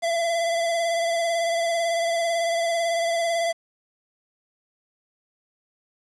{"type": "tone with vibrato", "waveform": "square", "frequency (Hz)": 674, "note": "E5", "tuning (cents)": 38, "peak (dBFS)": -22, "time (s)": [0.02, 3.53], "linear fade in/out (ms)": 20, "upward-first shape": "sine", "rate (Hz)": 18, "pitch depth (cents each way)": 30, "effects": ["resampled to 22050 Hz", "8-bit"]}